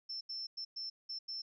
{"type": "tone bursts at uneven times", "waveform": "sine", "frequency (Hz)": 5340, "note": "E8", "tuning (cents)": 22, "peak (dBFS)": -39, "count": 6, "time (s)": [[0.09, 0.21], [0.29, 0.47], [0.57, 0.65], [0.76, 0.9], [1.09, 1.19], [1.28, 1.42]], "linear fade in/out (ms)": 10, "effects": []}